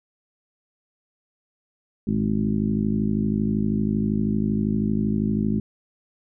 harmonic tone with a mistuned harmonic, 52.7 Hz, G#1, 26 cents sharp, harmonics 1 / 2 / 3 / 4 / 5 / 6 / 7, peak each -33 / -30 / -29 / -22 / -29 / -33 / -34 dBFS, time 2.07-5.6 s, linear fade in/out 5 ms, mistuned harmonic 2, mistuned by +62 cents, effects none

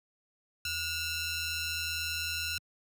15% pulse ring-modulated tone, 1361 Hz, F6, 45 cents flat, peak -22 dBFS, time 0.65-2.58 s, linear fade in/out 2 ms, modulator 1280 Hz, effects high-pass 100 Hz 12 dB/octave

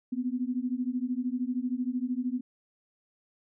sine beating tone pair, 243.9 / 256.9 Hz, B3 / C4, -21 / -32 cents, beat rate 13 Hz, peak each -31 dBFS, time 0.12-2.41 s, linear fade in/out 10 ms, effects none

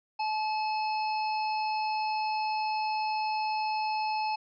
harmonic tone, 862 Hz, A5, 36 cents flat, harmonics 1 / 3 / 5 / 6, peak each -28 / -38 / -42 / -44 dBFS, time 0.19-4.36 s, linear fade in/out 10 ms, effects none

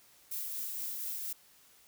violet noise with tremolo, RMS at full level -37 dBFS, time 0.31-1.33 s, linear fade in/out 5 ms, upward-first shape triangle, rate 4.2 Hz, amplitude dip 30%, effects white hiss -62 dBFS RMS until 1.87 s

